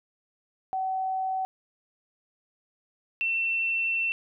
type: tone pair in turn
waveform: sine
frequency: 758 / 2694 Hz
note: F#5 / E7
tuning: +42 / +37 cents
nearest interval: octave + minor seventh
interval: 2195 cents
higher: second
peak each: -26 / -24 dBFS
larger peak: second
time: 0.73-1.45 / 3.21-4.12 s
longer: second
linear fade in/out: 0 ms
effects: none